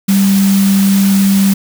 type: tone in noise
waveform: sine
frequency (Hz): 196.1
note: G3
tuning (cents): +1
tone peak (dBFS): -7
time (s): 0.08-1.54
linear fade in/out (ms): 10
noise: white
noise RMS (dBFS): -21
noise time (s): 0.08-1.54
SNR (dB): +11
effects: none